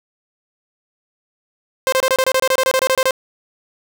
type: tone bursts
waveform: sawtooth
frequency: 523.3 Hz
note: C5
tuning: in tune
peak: -9 dBFS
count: 16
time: 1.87-3.108 s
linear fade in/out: 0 ms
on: 53 ms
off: 26 ms
effects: none